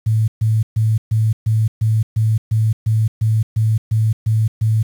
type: tone bursts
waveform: sine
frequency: 110 Hz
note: A2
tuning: in tune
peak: -12 dBFS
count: 14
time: 0.06-4.83 s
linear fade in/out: 10 ms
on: 220 ms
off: 130 ms
effects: 7-bit